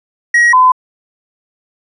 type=tone pair in turn; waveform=triangle / sine; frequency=1899 / 1017.1 Hz; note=A#6 / C6; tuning=+32 / -49 cents; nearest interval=major seventh; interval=1081 cents; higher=first; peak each=-4 dBFS; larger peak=neither; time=0.34-0.53 / 0.53-0.72 s; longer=neither; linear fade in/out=5 ms; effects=resampled to 24000 Hz